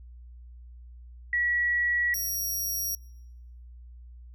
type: tone pair in turn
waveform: sine / 10% pulse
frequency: 1930 / 5668 Hz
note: B6 / F8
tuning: -40 / +25 cents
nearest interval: octave + perfect fifth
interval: 1865 cents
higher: second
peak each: -23 dBFS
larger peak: neither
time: 1.33-2.14 / 2.14-2.95 s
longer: neither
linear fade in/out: 2 ms
effects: noise-tail reverb RT60 0.9 s tail -25 dB re dry + added 60 Hz sine -44 dBFS peak until 4.34 s